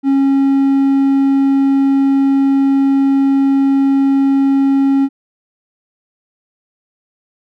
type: tone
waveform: triangle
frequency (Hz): 273.5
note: C#4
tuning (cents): -23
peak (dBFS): -7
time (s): 0.03-5.09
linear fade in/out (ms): 50
effects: none